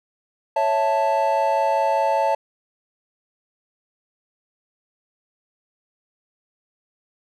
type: chord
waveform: triangle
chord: A major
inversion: first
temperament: equal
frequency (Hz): 554.4 / 659.3 / 880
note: C#5 / E5 / A5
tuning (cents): 0 / 0 / 0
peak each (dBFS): -21 / -21 / -18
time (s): 0.56-2.35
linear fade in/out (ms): 5
effects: none